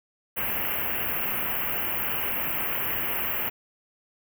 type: band-stop noise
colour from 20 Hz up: white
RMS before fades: -28 dBFS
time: 0.36-3.5 s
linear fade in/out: 20 ms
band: 3000 to 12000 Hz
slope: 96 dB/octave
effects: none